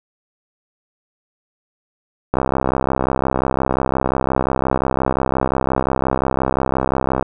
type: click train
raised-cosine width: 1 ms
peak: -3 dBFS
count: 322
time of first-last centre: 2.34-7.226 s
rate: 65.7 Hz
effects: none